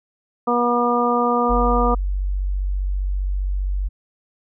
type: harmonic tone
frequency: 241 Hz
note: B3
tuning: 42 cents flat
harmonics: 1 / 2 / 3 / 4 / 5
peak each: -22 / -21 / -23 / -24 / -21 dBFS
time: 0.47-1.95 s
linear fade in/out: 10 ms
type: tone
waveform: sine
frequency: 47.55 Hz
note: F#1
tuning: 48 cents sharp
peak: -19 dBFS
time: 1.49-3.89 s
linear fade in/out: 20 ms
effects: none